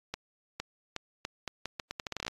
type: accelerating click train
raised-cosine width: 0.2 ms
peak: -17 dBFS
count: 17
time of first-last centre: 0.14-2.28 s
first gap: 460 ms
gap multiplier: 0.79
effects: AAC 32 kbps